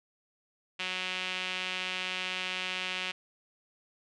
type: tone with band-pass filter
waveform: sawtooth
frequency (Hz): 184.4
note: F#3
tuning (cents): -6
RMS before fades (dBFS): -35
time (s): 0.79-3.12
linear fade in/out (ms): 10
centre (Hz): 2800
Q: 2.8
effects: resampled to 22050 Hz